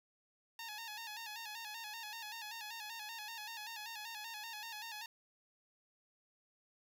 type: tone with vibrato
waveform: 10% pulse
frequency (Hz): 880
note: A5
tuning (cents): 0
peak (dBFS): -36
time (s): 0.59-5.06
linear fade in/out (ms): 2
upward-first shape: square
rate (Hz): 5.2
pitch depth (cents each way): 72
effects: none